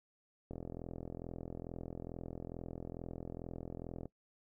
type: click train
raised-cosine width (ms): 2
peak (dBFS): -30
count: 151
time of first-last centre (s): 0.51-4.056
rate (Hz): 42.3
effects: noise-tail reverb RT60 0.1 s tail -20 dB re dry